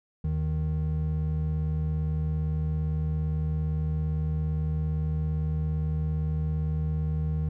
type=tone pair together; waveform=triangle; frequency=77.6 / 155.2 Hz; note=D#2 / D#3; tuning=-4 / -4 cents; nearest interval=octave; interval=1200 cents; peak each=-26 dBFS; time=0.24-7.49 s; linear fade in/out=5 ms; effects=none